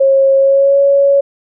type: tone with pitch glide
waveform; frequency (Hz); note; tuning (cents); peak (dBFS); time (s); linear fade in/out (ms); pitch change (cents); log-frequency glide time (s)
sine; 542 to 558.2; C#5 to C#5; -39 to +12; -6; 0-1.21; 10; +51; 0.36-0.79
effects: none